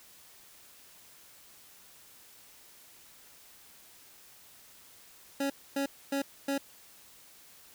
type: tone bursts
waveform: 25% pulse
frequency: 277.2 Hz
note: C#4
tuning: in tune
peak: -25 dBFS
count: 4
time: 5.4-6.58 s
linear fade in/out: 5 ms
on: 100 ms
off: 260 ms
effects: white hiss -56 dBFS RMS until 7.74 s